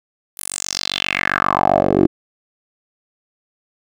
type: tone with band-pass filter sweep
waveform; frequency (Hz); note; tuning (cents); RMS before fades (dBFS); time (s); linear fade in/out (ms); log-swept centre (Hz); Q
10% pulse; 47.57; F#1; +49; -18; 0.37-2.07; 10; 12000 to 330; 4.4
effects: none